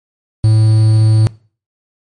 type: tone with quantisation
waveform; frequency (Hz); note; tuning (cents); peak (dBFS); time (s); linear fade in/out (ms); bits
triangle; 109.3; A2; -11; -4; 0.44-1.27; 0; 5
effects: noise-tail reverb RT60 0.4 s tail -22 dB re dry + MP3 48 kbps